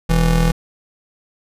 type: tone pair together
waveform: square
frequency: 41.2 / 164.81 Hz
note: E1 / E3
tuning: 0 / 0 cents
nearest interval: 2 octaves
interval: 2400 cents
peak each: -16 dBFS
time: 0.09-0.52 s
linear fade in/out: 10 ms
effects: resampled to 32000 Hz